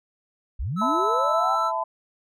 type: linear sweep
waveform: sine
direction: up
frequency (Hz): 40.13 to 811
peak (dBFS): -25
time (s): 0.59-1.56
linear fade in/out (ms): 10
type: tone with pitch glide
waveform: triangle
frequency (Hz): 1300 to 1325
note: E6 to E6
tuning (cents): -24 to +9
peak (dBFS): -21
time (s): 0.76-1.72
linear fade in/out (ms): 50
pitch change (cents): +33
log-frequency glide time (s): 0.96-1.58
type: chord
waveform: sine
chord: E suspended fourth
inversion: none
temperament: equal with one note detuned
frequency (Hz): 659.3 / 880 / 1008.5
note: E5 / A5 / B5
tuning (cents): 0 / 0 / +36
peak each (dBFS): -29 / -28 / -27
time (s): 0.81-1.84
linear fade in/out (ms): 10
effects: none